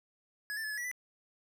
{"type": "tone with pitch steps", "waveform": "square", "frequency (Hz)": [1686, 1776, 1721, 1703, 1938, 1989], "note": ["G#6", "A6", "A6", "G#6", "B6", "B6"], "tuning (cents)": [26, 16, -39, 43, -33, 12], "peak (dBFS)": -36, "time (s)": [0.5, 0.914], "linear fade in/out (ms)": 0, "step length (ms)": 69, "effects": []}